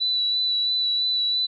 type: tone with vibrato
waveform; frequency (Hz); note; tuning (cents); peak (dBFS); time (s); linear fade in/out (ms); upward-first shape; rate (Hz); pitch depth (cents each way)
sine; 3960; B7; +4; -20; 0-1.47; 20; sine; 3; 16
effects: none